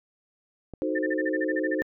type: click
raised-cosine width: 2 ms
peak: -25 dBFS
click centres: 0.737 s
type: chord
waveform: sine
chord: D# diminished seventh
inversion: none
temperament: equal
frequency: 311.1 / 370 / 440 / 523.3 Hz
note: D#4 / F#4 / A4 / C5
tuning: 0 / 0 / 0 / 0 cents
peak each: -28 / -32 / -34 / -30 dBFS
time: 0.82-1.82 s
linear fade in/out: 0 ms
type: tone bursts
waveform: sine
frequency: 1791 Hz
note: A6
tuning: 30 cents sharp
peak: -27 dBFS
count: 12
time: 0.95-1.826 s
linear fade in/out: 10 ms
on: 40 ms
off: 36 ms
effects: none